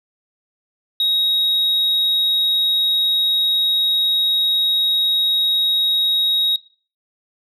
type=tone; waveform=sine; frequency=3786 Hz; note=A#7; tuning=26 cents sharp; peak=-13 dBFS; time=1-6.56 s; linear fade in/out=2 ms; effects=noise-tail reverb RT60 0.4 s tail -19 dB re dry + tanh soft clip ceiling -13 dBFS